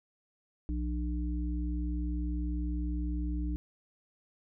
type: harmonic tone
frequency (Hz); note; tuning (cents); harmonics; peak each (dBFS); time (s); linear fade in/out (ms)
60; B1; -49; 1 / 3 / 5; -31 / -41 / -38; 0.69-3.56; 0
effects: none